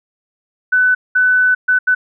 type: tone bursts at uneven times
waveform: sine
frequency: 1500 Hz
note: F#6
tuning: 23 cents sharp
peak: -9 dBFS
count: 4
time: 0.72-0.95 / 1.15-1.55 / 1.68-1.79 / 1.87-1.95 s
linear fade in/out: 10 ms
effects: none